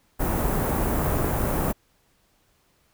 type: band-stop noise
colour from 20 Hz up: pink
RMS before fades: -24 dBFS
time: 0.19-1.73 s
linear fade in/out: 20 ms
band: 1100 to 16000 Hz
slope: 12 dB/octave
effects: pink hiss -65 dBFS RMS until 2.93 s